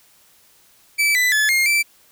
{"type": "tone with pitch steps", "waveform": "40% pulse", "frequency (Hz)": [2312, 1994, 1721, 2131, 2333], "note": ["D7", "B6", "A6", "C7", "D7"], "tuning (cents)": [-28, 16, -39, 31, -12], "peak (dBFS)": -14, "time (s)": [0.98, 1.83], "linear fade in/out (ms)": 20, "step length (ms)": 170, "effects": ["white hiss -54 dBFS RMS until 2.11 s"]}